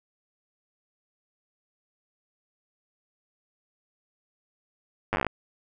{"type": "slowing click train", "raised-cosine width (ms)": 0.5, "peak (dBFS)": -11, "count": 11, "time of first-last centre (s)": [5.13, 5.267], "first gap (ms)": 9, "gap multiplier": 1.09, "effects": []}